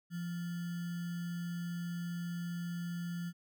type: tone with sample-and-hold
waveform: sine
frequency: 172.5 Hz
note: F3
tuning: 21 cents flat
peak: -36 dBFS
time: 0.1-3.33 s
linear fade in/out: 50 ms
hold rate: 1575 Hz
effects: none